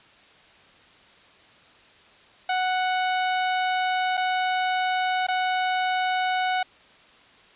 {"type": "tone with dropouts", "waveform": "sawtooth", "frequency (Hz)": 740, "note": "F#5", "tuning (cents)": 0, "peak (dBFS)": -18, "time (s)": [2.49, 6.63], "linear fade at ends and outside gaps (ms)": 5, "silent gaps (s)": [[4.171, 4.175], [5.268, 5.284]], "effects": ["white hiss -53 dBFS RMS until 7.55 s", "resampled to 8000 Hz"]}